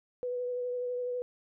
sine tone with vibrato, 493.9 Hz, B4, in tune, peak -31 dBFS, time 0.23-1.22 s, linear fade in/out 0 ms, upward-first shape triangle, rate 12 Hz, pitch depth 20 cents each way, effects none

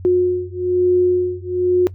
sine beating tone pair, 360.6 / 361.7 Hz, F#4 / F#4, -45 / -39 cents, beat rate 1.1 Hz, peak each -16 dBFS, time 0.05-1.87 s, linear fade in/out 0 ms, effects noise-tail reverb RT60 0.1 s tail -18 dB re dry + added 92 Hz sine -31 dBFS peak until 1.94 s

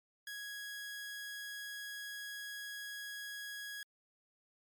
sawtooth tone, 1661.2 Hz, G#6, in tune, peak -39 dBFS, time 0.27-3.83 s, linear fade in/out 2 ms, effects MP3 96 kbps

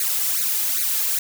blue noise with flanger, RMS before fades -22 dBFS, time 0-1.19 s, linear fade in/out 2 ms, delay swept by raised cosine 0.45 to 2.45 ms, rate 2.5 Hz, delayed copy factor +0.75, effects none

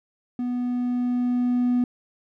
triangle tone with level ramp, 246.1 Hz, B3, 6 cents flat, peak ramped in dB -22 to -15 dBFS, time 0.39-1.84 s, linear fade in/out 2 ms, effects tanh soft clip ceiling -13 dBFS

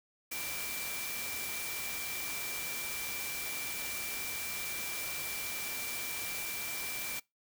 sine tone in noise, 2349 Hz, D7, in tune, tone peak -42 dBFS, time 0.31-7.2 s, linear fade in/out 10 ms, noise white, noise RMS -39 dBFS, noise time 0.31-7.2 s, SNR -6 dB, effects noise-tail reverb RT60 0.2 s tail -24 dB re dry

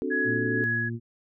sine chord, D dominant seventh, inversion third, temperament equal, 261.6 / 293.7 / 370 / 440 Hz, C4 / D4 / F#4 / A4, 0 / 0 / 0 / 0 cents, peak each -32 dBFS, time 0.02-0.64 s, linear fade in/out 0 ms
sine tone with tremolo, 1677 Hz, G#6, 16 cents sharp, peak -24 dBFS, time 0.1-0.9 s, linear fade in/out 20 ms, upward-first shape sine, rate 2.1 Hz, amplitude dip 45%
harmonic tone, 116.54 Hz, A#2, in tune, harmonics 1 / 2 / 3, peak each -31 / -34 / -39 dBFS, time 0.24-1 s, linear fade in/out 50 ms
effects none

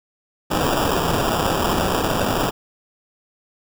blue noise with sample-and-hold, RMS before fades -20 dBFS, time 0.5-2.51 s, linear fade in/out 20 ms, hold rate 2100 Hz, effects none

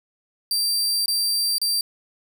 sawtooth tone with dropouts, 4699 Hz, D8, in tune, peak -17 dBFS, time 0.51-1.81 s, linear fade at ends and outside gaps 2 ms, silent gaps 1.059-1.08 / 1.583-1.615 s, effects none

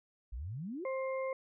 sine exponential sweep, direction up, 51.3 to 400 Hz, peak -38 dBFS, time 0.32-0.85 s, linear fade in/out 10 ms
harmonic tone, 528 Hz, C5, 16 cents sharp, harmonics 1 / 2 / 4, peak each -34 / -43 / -46 dBFS, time 0.85-1.33 s, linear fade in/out 2 ms
effects none

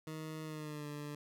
20% pulse tone with pitch glide, 157 to 147.33 Hz, D#3 to D3, +16 to +6 cents, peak -37 dBFS, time 0.07-1.15 s, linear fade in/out 2 ms, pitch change -110 cents, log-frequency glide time 0.44-0.87 s, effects none

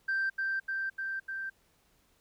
sine tone with echo, 1568 Hz, G6, in tune, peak -26 dBFS, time 0.08-0.3 s, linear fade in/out 10 ms, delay 300 ms, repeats 4, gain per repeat -2 dB, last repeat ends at 1.5 s, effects tanh soft clip ceiling -25 dBFS + pink hiss -69 dBFS RMS until 2.2 s

